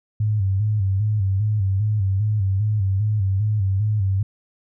sine tone with vibrato, 101.4 Hz, G#2, 41 cents flat, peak -17 dBFS, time 0.2-4.23 s, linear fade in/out 5 ms, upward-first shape square, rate 2.5 Hz, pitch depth 87 cents each way, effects none

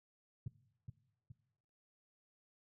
sine tone with echo, 123.47 Hz, B2, in tune, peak -36 dBFS, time 0.46-0.48 s, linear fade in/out 5 ms, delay 420 ms, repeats 2, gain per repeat -6 dB, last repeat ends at 1.32 s, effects noise-tail reverb RT60 0.8 s tail -18 dB re dry + tanh soft clip ceiling -34 dBFS

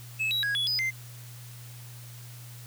triangle tone with pitch steps, 2594 / 3879 / 1651 / 3386 / 4980 / 2082 Hz, E7 / B7 / G#6 / G#7 / D#8 / C7, -28 / -32 / -11 / +33 / +1 / -9 cents, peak -24 dBFS, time 0.19-0.91 s, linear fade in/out 20 ms, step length 120 ms, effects added 120 Hz sine -43 dBFS peak until 2.66 s + white hiss -50 dBFS RMS until 2.66 s

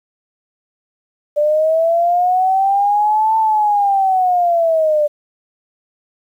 sine linear two-way sweep, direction up then down, 587 to 889 to 587 Hz, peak -11 dBFS, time 1.36-5.08 s, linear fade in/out 20 ms, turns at 3.37 s, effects 8-bit

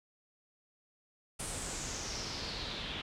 pink noise with low-pass filter sweep, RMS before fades -40 dBFS, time 1.39-3.02 s, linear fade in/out 10 ms, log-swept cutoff 9400 to 3200 Hz, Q 4.2, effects none

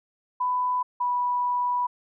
sine tone pair in turn, 997 / 982.1 Hz, B5 / B5, +16 / -10 cents, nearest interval unison, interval 26 cents, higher first, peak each -22 dBFS, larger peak neither, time 0.4-0.83 / 1-1.87 s, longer second, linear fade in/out 10 ms, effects none

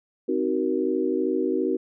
sine chord, C half-diminished seventh, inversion none, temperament just, 261.6 / 314 / 376.7 / 470.9 Hz, C4 / Eb4 / Gb4 / Bb4, 0 / +16 / +31 / +18 cents, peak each -28 / -27 / -25 / -29 dBFS, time 0.28-1.77 s, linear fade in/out 10 ms, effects none

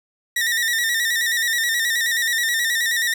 sawtooth tone with vibrato, 1864.7 Hz, A#6, in tune, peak -15 dBFS, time 0.36-3.14 s, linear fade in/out 5 ms, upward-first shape square, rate 9.4 Hz, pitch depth 55 cents each way, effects none

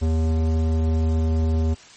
square tone with low-pass filter, 80 Hz, D#2, 49 cents sharp, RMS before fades -20 dBFS, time 0.01-1.75 s, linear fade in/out 20 ms, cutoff 530 Hz, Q 0.74, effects white hiss -46 dBFS RMS until 1.96 s + MP3 32 kbps

